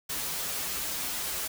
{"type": "noise with comb filter", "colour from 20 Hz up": "white", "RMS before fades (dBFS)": -33, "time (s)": [0.09, 1.48], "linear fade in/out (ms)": 10, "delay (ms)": 8.6, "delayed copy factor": -0.75, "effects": []}